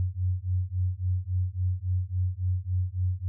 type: beating tone pair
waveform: sine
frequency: 89.8 / 93.4 Hz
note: F2 / F#2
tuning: +49 / +17 cents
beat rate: 3.6 Hz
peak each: -28 dBFS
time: 0-3.28 s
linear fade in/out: 0 ms
effects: none